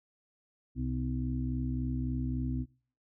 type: harmonic tone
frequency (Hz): 63.6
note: C2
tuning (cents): -48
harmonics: 1 / 2 / 4 / 5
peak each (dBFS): -35 / -35 / -35 / -44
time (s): 0.75-2.66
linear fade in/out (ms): 50
effects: noise-tail reverb RT60 0.5 s tail -23 dB re dry